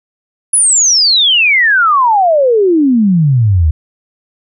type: exponential sweep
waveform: sine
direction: down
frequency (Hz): 10548 to 73.42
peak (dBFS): -6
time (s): 0.53-3.71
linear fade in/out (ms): 5
effects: none